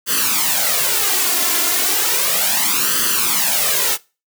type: noise with flanger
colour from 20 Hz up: white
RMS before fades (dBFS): -17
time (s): 0.06-3.98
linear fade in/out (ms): 50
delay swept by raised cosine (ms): 0.64 to 2.94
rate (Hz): 0.34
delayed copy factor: +0.75
effects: noise-tail reverb RT60 0.3 s tail -22 dB re dry + high-pass 200 Hz 12 dB/octave